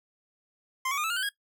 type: tone with pitch steps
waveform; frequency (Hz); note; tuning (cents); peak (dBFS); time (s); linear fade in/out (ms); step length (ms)
25% pulse; 1046.5 / 1128.1 / 1216.1 / 1310.9 / 1413.1 / 1523.3 / 1642.1; C6 / C#6 / D#6 / E6 / F6 / F#6 / G#6; 0 / +30 / -40 / -10 / +20 / +50 / -20; -24; 0.85-1.291; 5; 63
effects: noise-tail reverb RT60 0.1 s tail -17 dB re dry